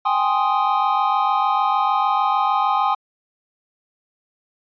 triangle chord, Ab major seventh, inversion third, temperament equal, 784 / 830.6 / 1046.5 / 1244.5 Hz, G5 / Ab5 / C6 / Eb6, 0 / 0 / 0 / 0 cents, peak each -20 dBFS, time 0.05-2.95 s, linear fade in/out 10 ms, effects resampled to 11025 Hz

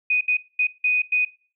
sine tone bursts at uneven times, 2489 Hz, D#7, in tune, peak -17 dBFS, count 5, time 0.1-0.21 / 0.28-0.37 / 0.59-0.67 / 0.84-1.02 / 1.12-1.25 s, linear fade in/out 5 ms, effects noise-tail reverb RT60 0.4 s tail -20 dB re dry

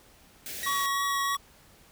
white band-stop noise, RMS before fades -38 dBFS, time 0.46-0.86 s, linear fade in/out 0 ms, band 750 to 1500 Hz, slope 48 dB/octave
sawtooth tone, 1910 Hz, A#6, 42 cents sharp, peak -28 dBFS, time 0.63-1.35 s, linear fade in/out 0 ms
square tone with vibrato, 1117 Hz, C#6, 13 cents sharp, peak -28 dBFS, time 0.66-1.37 s, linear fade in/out 10 ms, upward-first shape triangle, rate 3.2 Hz, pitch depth 13 cents each way
effects pink hiss -57 dBFS RMS until 1.91 s

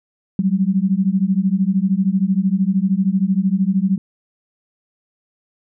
sine beating tone pair, 185 / 198 Hz, F#3 / G3, 0 / +18 cents, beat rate 13 Hz, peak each -17 dBFS, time 0.39-3.98 s, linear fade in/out 2 ms, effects none

